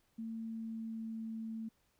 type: tone with pitch glide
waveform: sine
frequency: 225.4 to 223.3 Hz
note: A3 to A3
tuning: +42 to +26 cents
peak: -39 dBFS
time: 0.18-1.69 s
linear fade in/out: 10 ms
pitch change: -16 cents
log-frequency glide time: 0.29-1.31 s
effects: pink hiss -75 dBFS RMS until 1.99 s